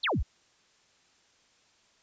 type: exponential sweep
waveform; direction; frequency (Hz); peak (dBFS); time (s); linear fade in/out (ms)
sine; down; 4712 to 36.71; -25; 0.03-0.23; 10
effects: white hiss -65 dBFS RMS until 2.02 s + resampled to 16000 Hz